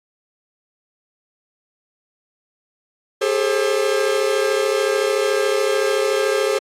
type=tone cluster; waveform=45% pulse; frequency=400.7 / 434.4 / 535 Hz; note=G4 / A4 / C5; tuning=+38 / -22 / +38 cents; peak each=-21 dBFS; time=3.21-6.59 s; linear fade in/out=10 ms; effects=low-pass 10000 Hz 12 dB/octave + AAC 64 kbps